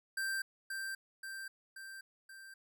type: tone with echo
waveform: square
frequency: 1571 Hz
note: G6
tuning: 3 cents sharp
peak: -35 dBFS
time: 0.17-0.42 s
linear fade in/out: 5 ms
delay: 530 ms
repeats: 4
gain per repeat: -4 dB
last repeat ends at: 2.54 s
effects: none